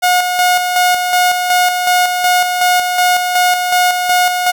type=tone with tremolo; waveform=sawtooth; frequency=722 Hz; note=F#5; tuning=43 cents flat; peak=-5 dBFS; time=0.02-4.52 s; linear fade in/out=20 ms; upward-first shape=square; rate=2.7 Hz; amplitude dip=45%; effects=none